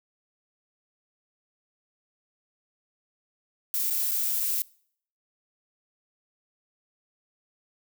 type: noise with dropouts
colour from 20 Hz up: violet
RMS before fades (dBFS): -27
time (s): 3.74-4.62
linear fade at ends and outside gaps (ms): 0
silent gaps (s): 3.901-3.907 / 4.111-4.116 / 4.4-4.404
effects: noise-tail reverb RT60 0.6 s tail -24 dB re dry